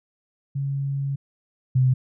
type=tone pair in turn; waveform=sine; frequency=138.59 / 128.9 Hz; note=C#3 / C3; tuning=0 / -26 cents; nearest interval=minor second; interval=126 cents; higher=first; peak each=-23 / -15 dBFS; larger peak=second; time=0.55-1.16 / 1.75-1.94 s; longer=first; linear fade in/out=10 ms; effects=none